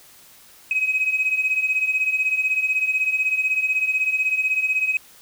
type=beating tone pair; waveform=sine; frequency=2523 / 2539 Hz; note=D#7 / D#7; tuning=+23 / +34 cents; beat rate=16 Hz; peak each=-23 / -19 dBFS; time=0.71-4.97 s; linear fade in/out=2 ms; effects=tanh soft clip ceiling -13 dBFS + white hiss -49 dBFS RMS until 5.21 s